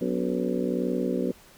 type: harmonic tone with a mistuned harmonic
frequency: 61.74 Hz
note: B1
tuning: in tune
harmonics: 3 / 4 / 5 / 6 / 7 / 8 / 9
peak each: -31 / -29 / -33 / -31 / -36 / -32 / -38 dBFS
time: 0.01-1.32 s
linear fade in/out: 5 ms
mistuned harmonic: 5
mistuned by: -120 cents
effects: pink hiss -53 dBFS RMS until 1.57 s